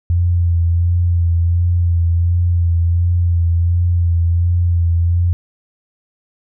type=tone with vibrato; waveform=sine; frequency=86 Hz; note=F2; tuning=26 cents flat; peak=-11 dBFS; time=0.1-5.33 s; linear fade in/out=0 ms; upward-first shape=sine; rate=1.4 Hz; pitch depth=29 cents each way; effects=none